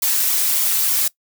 blue noise with flanger, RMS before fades -18 dBFS, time 0.02-1.08 s, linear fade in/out 5 ms, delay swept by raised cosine 0.85 to 4.75 ms, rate 3.4 Hz, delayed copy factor +0.75, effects noise-tail reverb RT60 0.1 s tail -21 dB re dry

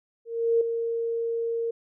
sine tone with ADSR envelope, 461.7 Hz, A#4, 17 cents flat, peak -17 dBFS, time 0.25-1.71 s, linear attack 360 ms, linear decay 4 ms, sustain -8 dB, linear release 7 ms, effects none

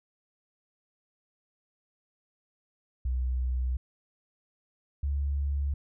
sine tone pair in turn, 63 / 70.58 Hz, B1 / C#2, +35 / +32 cents, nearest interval major second, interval 197 cents, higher second, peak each -26 dBFS, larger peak neither, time 3.05-3.77 / 5.03-5.74 s, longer first, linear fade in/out 5 ms, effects none

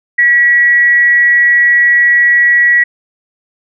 sine tone with frequency modulation, 1930 Hz, B6, 40 cents flat, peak -5 dBFS, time 0.18-2.84 s, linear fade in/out 10 ms, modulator 274 Hz, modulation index 0.22, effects none

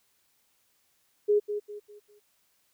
sine tone with echo, 415.3 Hz, G#4, in tune, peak -19 dBFS, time 1.28-1.4 s, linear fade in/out 20 ms, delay 200 ms, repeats 4, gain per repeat -9 dB, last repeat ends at 2.2 s, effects white hiss -70 dBFS RMS until 2.73 s

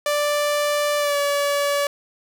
sawtooth tone with pitch glide, 587.3 to 571.9 Hz, D5 to D5, 0 to -46 cents, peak -15 dBFS, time 0.06-1.87 s, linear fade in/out 2 ms, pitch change -46 cents, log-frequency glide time 0.98-1.17 s, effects none

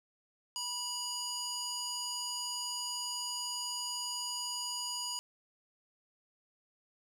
square tone with band-pass filter, 974 Hz, B5, 24 cents flat, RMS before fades -38 dBFS, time 0.56-5.19 s, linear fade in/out 0 ms, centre 6000 Hz, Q 1.8, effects none

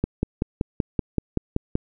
click train, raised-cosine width 3 ms, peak -8 dBFS, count 10, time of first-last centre 0.04-1.754 s, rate 5.25 Hz, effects none

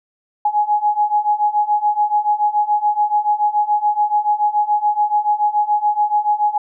sine beating tone pair, 833 / 840 Hz, G#5 / G#5, +5 / +19 cents, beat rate 7 Hz, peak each -18 / -16 dBFS, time 0.45-6.58 s, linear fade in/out 5 ms, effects none

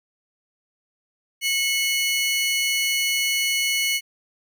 sawtooth tone pair together, 2184 / 2959 Hz, C#7 / F#7, -26 / -1 cents, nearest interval perfect fourth, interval 525 cents, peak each -19 / -21 dBFS, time 1.41-4.01 s, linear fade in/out 50 ms, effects none

